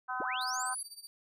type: harmonic tone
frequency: 253.8 Hz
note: B3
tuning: 47 cents sharp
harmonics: 3 / 4 / 5 / 6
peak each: -39 / -38 / -39 / -39 dBFS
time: 0.08-0.75 s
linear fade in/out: 20 ms
type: linear sweep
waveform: sine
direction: up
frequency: 195.1 to 11030 Hz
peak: -36 dBFS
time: 0.2-0.83 s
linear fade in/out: 2 ms
type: tone with tremolo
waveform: 25% pulse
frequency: 4634 Hz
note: D8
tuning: 24 cents flat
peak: -39 dBFS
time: 0.41-1.07 s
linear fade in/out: 0 ms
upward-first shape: sine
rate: 16 Hz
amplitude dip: 85%
effects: none